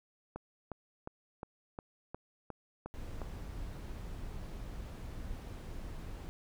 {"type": "click train", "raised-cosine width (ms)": 1, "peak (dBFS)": -27, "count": 9, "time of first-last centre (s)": [0.36, 3.217], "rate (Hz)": 2.8}
{"type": "noise", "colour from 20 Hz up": "brown", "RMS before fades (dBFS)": -43, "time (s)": [2.94, 6.29], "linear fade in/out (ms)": 0}
{"effects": []}